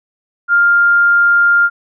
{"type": "tone", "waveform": "sine", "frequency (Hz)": 1401, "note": "F6", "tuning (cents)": 5, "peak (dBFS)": -7, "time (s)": [0.48, 1.7], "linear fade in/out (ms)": 50, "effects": []}